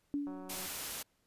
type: tone with exponential decay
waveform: sine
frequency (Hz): 287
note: D4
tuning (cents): -40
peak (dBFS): -30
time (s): 0.14-0.83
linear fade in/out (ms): 0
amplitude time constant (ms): 150
type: click train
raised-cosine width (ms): 1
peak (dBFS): -37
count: 73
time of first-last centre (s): 0.27-0.657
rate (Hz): 186
type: noise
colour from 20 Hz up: white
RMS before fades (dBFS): -40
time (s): 0.49-1.03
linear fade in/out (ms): 10
effects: pink hiss -75 dBFS RMS until 1.26 s + resampled to 32000 Hz